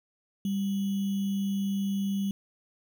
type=tone with sample-and-hold; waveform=sine; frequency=197.4 Hz; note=G3; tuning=12 cents sharp; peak=-26 dBFS; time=0.45-2.31 s; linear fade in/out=2 ms; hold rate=3150 Hz; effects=none